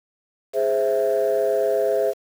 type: chord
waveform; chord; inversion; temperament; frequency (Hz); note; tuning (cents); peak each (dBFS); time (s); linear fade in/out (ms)
sine; Ab augmented; none; equal; 415.3 / 523.3 / 659.3; Ab4 / C5 / E5; 0 / 0 / 0; -21; 0.53-2.14; 50
effects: tanh soft clip ceiling -12 dBFS + 7-bit